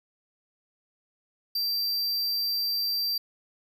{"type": "tone", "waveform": "square", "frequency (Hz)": 4699, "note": "D8", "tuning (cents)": 0, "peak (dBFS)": -26, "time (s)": [1.55, 3.18], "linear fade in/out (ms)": 5, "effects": []}